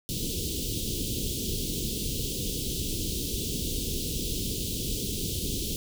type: band-stop noise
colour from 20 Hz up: pink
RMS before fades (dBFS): -31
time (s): 0.09-5.76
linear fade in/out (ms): 0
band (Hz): 460 to 3000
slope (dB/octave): 48
effects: none